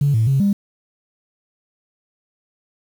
sine tone with pitch steps, 142.7 / 111.4 / 135.5 / 200.6 Hz, D3 / A2 / C#3 / G3, -49 / +22 / -39 / +40 cents, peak -12 dBFS, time 0.01-0.53 s, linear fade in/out 5 ms, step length 130 ms, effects tanh soft clip ceiling -9 dBFS + 7-bit

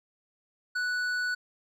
sine tone with hard clipping, 1480 Hz, F#6, in tune, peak -29 dBFS, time 0.75-1.35 s, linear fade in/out 10 ms, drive 8 dB, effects none

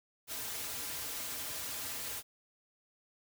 white noise with comb filter, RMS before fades -40 dBFS, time 0.27-2.23 s, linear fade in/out 50 ms, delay 5.4 ms, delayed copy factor -0.75, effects none

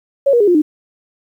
sine tone with pitch steps, 554.4 / 477.1 / 410.6 / 353.3 / 304 Hz, C#5 / A#4 / G#4 / F4 / D#4, 0 / +40 / -20 / +20 / -40 cents, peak -8 dBFS, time 0.26-0.62 s, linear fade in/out 10 ms, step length 72 ms, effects 8-bit

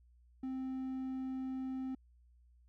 triangle tone, 261.6 Hz, C4, in tune, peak -35 dBFS, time 0.43-1.95 s, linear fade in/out 5 ms, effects added 60 Hz sine -62 dBFS peak until 2.68 s

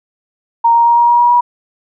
sine tone with pitch steps, 930 / 935.9 / 941.9 / 947.9 / 953.9 / 960 / 966.1 Hz, A#5 / A#5 / A#5 / A#5 / A#5 / B5 / B5, -4 / +7 / +18 / +29 / +40 / -49 / -38 cents, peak -6 dBFS, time 0.64-1.41 s, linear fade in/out 10 ms, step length 110 ms, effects none

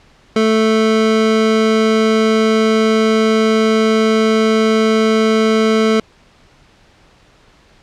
square tone pair together, 220 / 440 Hz, A3 / A4, 0 / 0 cents, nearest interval octave, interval 1200 cents, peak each -14 dBFS, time 0.36-6 s, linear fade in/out 2 ms, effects pink hiss -49 dBFS RMS until 7.82 s + low-pass 5000 Hz 12 dB/octave

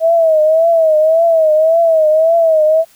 sine tone with vibrato, 643 Hz, E5, 43 cents flat, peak -7 dBFS, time 0-2.85 s, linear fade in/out 50 ms, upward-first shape triangle, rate 1.8 Hz, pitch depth 93 cents each way, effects white hiss -48 dBFS RMS until 2.95 s

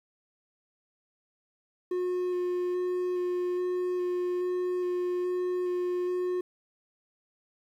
triangle tone with vibrato, 359.8 Hz, F#4, 48 cents flat, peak -25 dBFS, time 1.91-6.41 s, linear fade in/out 5 ms, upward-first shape square, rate 1.2 Hz, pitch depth 8 cents each way, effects 10-bit

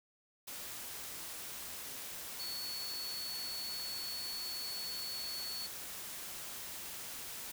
sine tone in noise, 4417 Hz, C#8, 7 cents flat, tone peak -40 dBFS, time 2.39-5.67 s, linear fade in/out 10 ms, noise white, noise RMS -45 dBFS, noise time 0.47-7.52 s, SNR +2 dB, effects none

